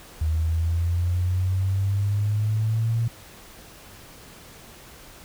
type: exponential sweep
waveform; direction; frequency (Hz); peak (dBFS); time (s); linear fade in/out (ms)
sine; up; 77.9 to 116.54; -20; 0.21-3.08; 5
effects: pink hiss -46 dBFS RMS until 5.24 s